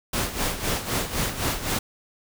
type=noise with tremolo; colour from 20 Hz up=pink; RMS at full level=-24 dBFS; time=0.13-1.79 s; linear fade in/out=5 ms; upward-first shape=sine; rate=3.9 Hz; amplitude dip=70%; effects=none